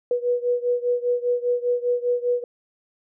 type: beating tone pair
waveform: sine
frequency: 486.1 / 491.1 Hz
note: B4 / B4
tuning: -28 / -10 cents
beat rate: 5 Hz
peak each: -22 / -24 dBFS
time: 0.11-2.44 s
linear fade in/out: 2 ms
effects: none